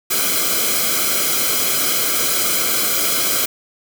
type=noise with comb filter; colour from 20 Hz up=white; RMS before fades=-18 dBFS; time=0.1-3.46 s; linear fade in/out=10 ms; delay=1.1 ms; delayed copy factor=-0.95; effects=none